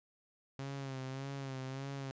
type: tone with vibrato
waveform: sawtooth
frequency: 134.8 Hz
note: C#3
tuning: 48 cents flat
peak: -36 dBFS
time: 0.59-2.11 s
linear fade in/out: 0 ms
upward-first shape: sine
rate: 1.7 Hz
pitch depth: 50 cents each way
effects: resampled to 16000 Hz